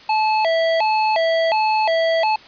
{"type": "tone with vibrato", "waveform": "square", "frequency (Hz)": 754, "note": "F#5", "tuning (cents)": 32, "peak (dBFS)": -16, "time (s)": [0.09, 2.36], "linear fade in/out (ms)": 5, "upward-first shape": "square", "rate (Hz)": 1.4, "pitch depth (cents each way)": 240, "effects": ["white hiss -43 dBFS RMS until 2.47 s", "resampled to 11025 Hz"]}